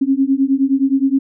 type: beating tone pair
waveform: sine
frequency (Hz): 266.2 / 275.8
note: C4 / C#4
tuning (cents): +30 / -9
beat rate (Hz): 9.6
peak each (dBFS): -15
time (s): 0.01-1.19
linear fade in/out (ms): 10
effects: none